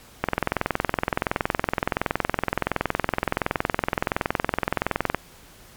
click train, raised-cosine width 0.5 ms, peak -5 dBFS, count 106, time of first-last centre 0.24-5.147 s, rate 21.4 Hz, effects pink hiss -49 dBFS RMS until 5.76 s + MP3 96 kbps

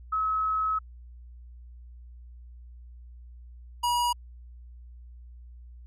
sine / square tone pair in turn, 1286 / 963.4 Hz, E6 / B5, -43 / -43 cents, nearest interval perfect fourth, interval 500 cents, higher first, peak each -24 dBFS, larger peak neither, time 0.12-0.79 / 3.83-4.13 s, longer first, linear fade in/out 10 ms, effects added 60 Hz sine -44 dBFS peak until 5.86 s + resampled to 32000 Hz

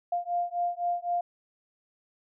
sine beating tone pair, 698.5 / 702.4 Hz, F5 / F5, 0 / +10 cents, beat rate 3.9 Hz, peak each -30 dBFS, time 0.12-1.21 s, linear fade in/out 5 ms, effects none

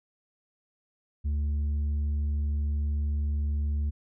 sine tone with tanh clipping, 73.42 Hz, D2, in tune, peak -26 dBFS, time 1.24-3.91 s, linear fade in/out 20 ms, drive 4 dB, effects none

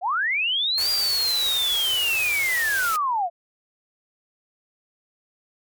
sine linear two-way sweep, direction up then down, 656 to 4811 to 656 Hz, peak -20 dBFS, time 0.01-3.3 s, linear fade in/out 50 ms, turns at 0.9 s
white band-stop noise, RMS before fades -30 dBFS, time 0.78-2.96 s, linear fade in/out 0 ms, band 140 to 340 Hz, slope 48 dB/octave
effects MP3 96 kbps

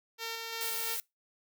5% pulse tone with tremolo, 455.7 Hz, A#4, 39 cents flat, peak -24 dBFS, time 0.18-0.98 s, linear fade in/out 50 ms, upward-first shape square, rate 2.9 Hz, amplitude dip 25%
blue noise, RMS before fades -36 dBFS, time 0.61-1 s, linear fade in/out 0 ms
effects noise-tail reverb RT60 0.2 s tail -24 dB re dry

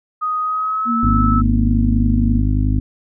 sine tone with pitch glide, 1248 to 1306.3 Hz, D#6 to E6, +5 to -16 cents, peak -17 dBFS, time 0.21-1.42 s, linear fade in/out 20 ms, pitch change +79 cents, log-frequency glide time 0.41-0.98 s
sine tone with vibrato, 233.1 Hz, A#3, in tune, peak -17 dBFS, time 0.85-2.43 s, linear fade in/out 50 ms, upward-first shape triangle, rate 6.2 Hz, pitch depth 31 cents each way
harmonic tone, 51.3 Hz, G#1, 21 cents flat, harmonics 1 / 2 / 3 / 4 / 5 / 6, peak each -16 / -18 / -28 / -30 / -22 / -30 dBFS, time 1.03-2.8 s, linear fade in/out 5 ms
effects none

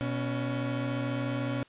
30% pulse tone pair together, 123.3 / 280.7 Hz, B2 / C#4, -2 / +22 cents, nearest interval octave + major second, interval 1424 cents, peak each -29 / -30 dBFS, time 0.01-1.63 s, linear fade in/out 0 ms, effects white hiss -60 dBFS RMS until 1.68 s + resampled to 8000 Hz

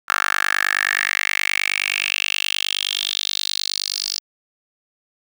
10% pulse tone with high-pass filter sweep, 49.51 Hz, G1, 18 cents sharp, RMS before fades -22 dBFS, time 0.08-4.2 s, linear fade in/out 20 ms, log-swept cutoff 1400 to 4900 Hz, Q 5.3, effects none

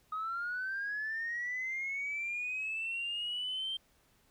sine linear sweep, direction up, 1251 to 3160 Hz, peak -33 dBFS, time 0.12-3.77 s, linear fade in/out 5 ms, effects tanh soft clip ceiling -30 dBFS + pink hiss -69 dBFS RMS until 4.3 s

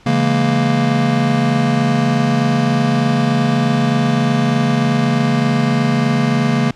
square chord, A# half-diminished seventh, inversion first, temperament just, 139.85 / 167.82 / 209.8 / 233.1 Hz, C#3 / E3 / G#3 / A#3, +16 / +31 / +18 / 0 cents, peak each -18 / -22 / -22 / -17 dBFS, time 0.06-6.71 s, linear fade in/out 5 ms, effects pink hiss -47 dBFS RMS until 6.75 s + low-pass 5000 Hz 12 dB/octave

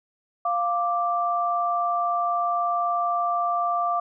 sine tone pair together, 698.5 / 1174.7 Hz, F5 / D6, 0 / 0 cents, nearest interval major sixth, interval 900 cents, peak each -24 dBFS, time 0.45-4 s, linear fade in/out 5 ms, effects none

